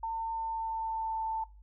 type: tone with pitch glide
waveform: sine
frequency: 903 to 888.5 Hz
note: A5 to A5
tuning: +45 to +17 cents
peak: -31 dBFS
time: 0.03-1.44 s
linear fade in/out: 5 ms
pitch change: -28 cents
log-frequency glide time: 0.22-1.25 s
effects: noise-tail reverb RT60 0.3 s tail -18 dB re dry + added 50 Hz sine -51 dBFS peak until 1.62 s